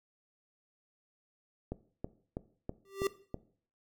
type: click train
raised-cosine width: 2 ms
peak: -23 dBFS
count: 6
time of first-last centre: 1.72-3.343 s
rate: 3.08 Hz
type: tone with exponential growth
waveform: square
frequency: 392 Hz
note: G4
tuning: in tune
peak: -27 dBFS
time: 2.85-3.07 s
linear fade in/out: 2 ms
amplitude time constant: 47 ms
effects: noise-tail reverb RT60 0.5 s tail -17 dB re dry